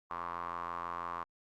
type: tone with band-pass filter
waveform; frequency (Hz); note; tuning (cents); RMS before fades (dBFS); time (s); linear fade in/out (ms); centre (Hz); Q
square; 43.03; F1; -25; -40; 0.1-1.24; 10; 1100; 6.9
effects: Opus 48 kbps